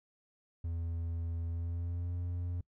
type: tone with pitch glide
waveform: triangle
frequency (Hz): 83.8 to 87.76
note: E2 to F2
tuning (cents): +29 to +9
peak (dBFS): -32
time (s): 0.64-2.61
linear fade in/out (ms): 5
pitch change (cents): +80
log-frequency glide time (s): 1.47-2.15
effects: noise-tail reverb RT60 0.1 s tail -24 dB re dry